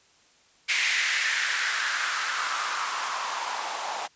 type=noise with band-pass filter sweep; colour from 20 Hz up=blue; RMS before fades=-28 dBFS; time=0.68-4.08 s; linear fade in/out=20 ms; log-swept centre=2200 to 770 Hz; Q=3.5; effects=white hiss -60 dBFS RMS until 4.15 s + resampled to 16000 Hz